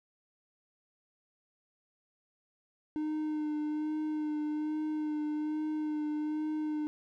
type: tone with vibrato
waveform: triangle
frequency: 304.6 Hz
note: D#4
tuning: 37 cents flat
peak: -29 dBFS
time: 2.96-6.87 s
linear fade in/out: 0 ms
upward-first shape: sine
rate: 1.2 Hz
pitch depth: 20 cents each way
effects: none